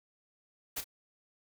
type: noise with echo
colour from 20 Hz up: white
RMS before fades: -36 dBFS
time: 0.76-0.81 s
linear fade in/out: 10 ms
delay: 33 ms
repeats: 1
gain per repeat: -10 dB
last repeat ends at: 0.843 s
effects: none